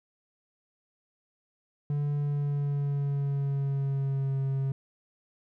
triangle tone with pitch glide, 145.2 to 135.48 Hz, D3 to C#3, -19 to -39 cents, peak -24 dBFS, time 1.9-4.72 s, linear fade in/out 2 ms, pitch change -120 cents, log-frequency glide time 2.17-4.39 s, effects none

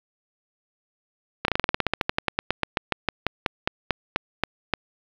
slowing click train, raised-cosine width 0.3 ms, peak -4 dBFS, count 28, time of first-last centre 1.45-4.737 s, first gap 32 ms, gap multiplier 1.09, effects low-pass 4000 Hz 12 dB/octave + 7-bit

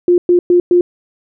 sine tone bursts, 353.2 Hz, F4, 20 cents sharp, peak -6 dBFS, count 4, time 0.08-0.81 s, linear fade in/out 2 ms, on 100 ms, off 110 ms, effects none

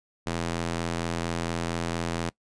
square tone with high-pass filter, 42.17 Hz, E1, 40 cents sharp, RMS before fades -30 dBFS, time 0.26-2.3 s, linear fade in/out 10 ms, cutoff 140 Hz, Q 0.56, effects noise-tail reverb RT60 0.1 s tail -23 dB re dry + resampled to 22050 Hz

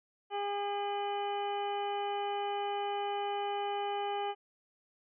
harmonic tone with a mistuned harmonic, 406 Hz, G#4, 39 cents flat, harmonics 1 / 2 / 3 / 4 / 5 / 6 / 7, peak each -37 / -34 / -45 / -51 / -52 / -51 / -46 dBFS, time 0.3-4.35 s, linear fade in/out 50 ms, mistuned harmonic 7, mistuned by +90 cents, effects none

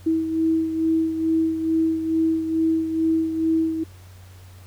sine beating tone pair, 322.7 / 325 Hz, E4 / E4, -37 / -24 cents, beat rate 2.3 Hz, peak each -19 / -27 dBFS, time 0.06-3.84 s, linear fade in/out 10 ms, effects added 92 Hz sine -42 dBFS peak until 4.66 s + pink hiss -52 dBFS RMS until 4.66 s

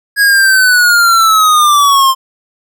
square linear sweep, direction down, 1661.2 to 1046.5 Hz, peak -6 dBFS, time 0.16-2.15 s, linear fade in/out 50 ms, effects none

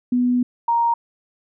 sine tone pair in turn, 246.9 / 934.7 Hz, B3 / A#5, 0 / +4 cents, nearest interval octave + major seventh, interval 2304 cents, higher second, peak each -15 dBFS, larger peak neither, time 0.12-0.43 / 0.68-0.94 s, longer first, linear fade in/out 5 ms, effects none

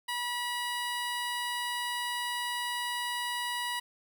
15% pulse tone, 970 Hz, B5, 31 cents flat, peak -25 dBFS, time 0.08-3.8 s, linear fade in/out 10 ms, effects 10-bit

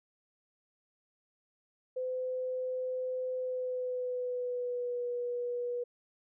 sine tone with pitch glide, 510 to 485.8 Hz, C5 to B4, -44 to -29 cents, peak -32 dBFS, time 1.96-5.84 s, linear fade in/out 10 ms, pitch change -85 cents, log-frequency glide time 3.36-5.07 s, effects none

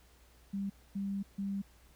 sine tone bursts at uneven times, 197.8 Hz, G3, 16 cents sharp, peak -33 dBFS, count 3, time 0.53-0.7 / 0.95-1.23 / 1.38-1.62 s, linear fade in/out 10 ms, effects added 60 Hz sine -61 dBFS peak until 1.95 s + pink hiss -65 dBFS RMS until 1.95 s

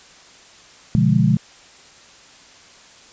sine chord, B diminished seventh, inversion none, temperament equal, 123.47 / 146.83 / 174.61 / 207.7 Hz, B2 / D3 / F3 / Ab3, 0 / 0 / 0 / 0 cents, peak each -18 dBFS, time 0.95-1.37 s, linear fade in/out 0 ms, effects white hiss -46 dBFS RMS until 3.12 s + resampled to 16000 Hz

